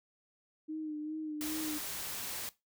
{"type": "tone with vibrato", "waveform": "sine", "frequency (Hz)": 307.3, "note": "D#4", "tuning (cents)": -21, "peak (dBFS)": -36, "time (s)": [0.68, 1.79], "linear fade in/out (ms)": 20, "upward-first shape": "sine", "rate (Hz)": 2.5, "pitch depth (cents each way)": 38}
{"type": "noise", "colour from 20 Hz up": "white", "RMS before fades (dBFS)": -40, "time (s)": [1.41, 2.49], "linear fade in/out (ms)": 0}
{"effects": ["noise-tail reverb RT60 0.2 s tail -18 dB re dry"]}